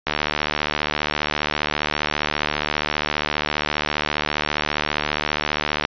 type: click train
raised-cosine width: 0.3 ms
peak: -4 dBFS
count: 434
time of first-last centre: 0.07-5.851 s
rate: 74.9 Hz
effects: resampled to 11025 Hz